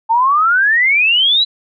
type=exponential sweep; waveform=sine; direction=up; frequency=880 to 4023 Hz; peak=-9 dBFS; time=0.09-1.45 s; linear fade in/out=20 ms; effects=none